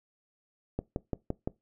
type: click train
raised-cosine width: 2 ms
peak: -17 dBFS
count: 5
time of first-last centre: 0.79-1.475 s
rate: 5.84 Hz
effects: noise-tail reverb RT60 0.2 s tail -21 dB re dry